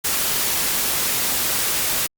white noise, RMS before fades -21 dBFS, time 0.04-2.07 s, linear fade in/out 10 ms, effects Opus 48 kbps

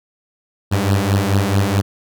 sawtooth beating tone pair, 96.7 / 101.3 Hz, G2 / G#2, -23 / -43 cents, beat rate 4.6 Hz, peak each -13 dBFS, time 0.71-1.82 s, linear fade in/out 20 ms, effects none

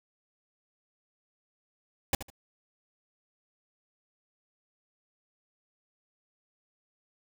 pink noise with echo, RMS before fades -25 dBFS, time 2.13-2.15 s, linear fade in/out 2 ms, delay 76 ms, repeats 2, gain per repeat -13 dB, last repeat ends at 2.302 s, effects none

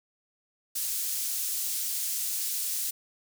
pink high-pass noise, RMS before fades -31 dBFS, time 0.75-2.91 s, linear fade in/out 10 ms, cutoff 7100 Hz, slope 12 dB/octave, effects none

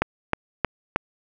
click train, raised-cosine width 0.5 ms, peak -4 dBFS, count 4, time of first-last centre 0.02-0.96 s, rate 3.19 Hz, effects none

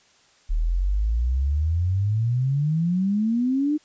sine exponential sweep, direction up, 37.27 to 307.9 Hz, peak -19 dBFS, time 0.49-3.78 s, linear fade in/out 20 ms, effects white hiss -58 dBFS RMS until 3.84 s + resampled to 16000 Hz

